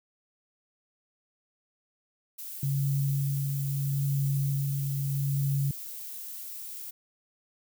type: noise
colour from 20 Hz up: violet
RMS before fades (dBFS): -40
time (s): 2.38-6.91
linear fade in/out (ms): 10
type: tone with tremolo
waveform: sine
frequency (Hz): 139.3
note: C#3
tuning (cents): +9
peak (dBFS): -24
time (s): 2.63-5.71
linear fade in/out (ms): 2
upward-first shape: sine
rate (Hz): 0.77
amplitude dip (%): 35
effects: none